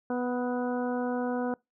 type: harmonic tone with a mistuned harmonic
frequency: 246.9 Hz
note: B3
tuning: in tune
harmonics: 1 / 2 / 3 / 4 / 5 / 6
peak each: -30 / -32 / -36 / -41 / -45 / -42 dBFS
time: 0.1-1.54 s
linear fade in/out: 2 ms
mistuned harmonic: 5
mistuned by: +25 cents
effects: noise-tail reverb RT60 0.2 s tail -25 dB re dry